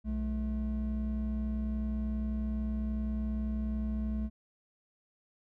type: tone pair together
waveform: triangle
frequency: 61.74 / 215.7 Hz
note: B1 / A3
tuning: 0 / -34 cents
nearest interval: octave + minor seventh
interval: 2166 cents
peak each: -30 / -31 dBFS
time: 0.04-4.3 s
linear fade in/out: 50 ms
effects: tanh soft clip ceiling -24 dBFS